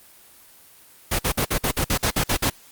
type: noise bursts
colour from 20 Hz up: pink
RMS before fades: -21 dBFS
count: 11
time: 1.11-2.501 s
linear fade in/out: 10 ms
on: 81 ms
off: 50 ms
effects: white hiss -50 dBFS RMS until 2.71 s + Opus 24 kbps